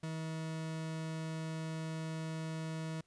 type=tone; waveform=40% pulse; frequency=160 Hz; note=D#3; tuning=49 cents sharp; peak=-37 dBFS; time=0.03-3.01 s; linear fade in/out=5 ms; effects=pink hiss -75 dBFS RMS until 3.06 s + resampled to 22050 Hz